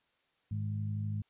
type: harmonic tone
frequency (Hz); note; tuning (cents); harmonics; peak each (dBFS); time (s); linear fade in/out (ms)
52.1; G#1; +6; 2 / 3 / 4; -33 / -43 / -42; 0.51-1.22; 5
effects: white hiss -74 dBFS RMS until 1.29 s + resampled to 8000 Hz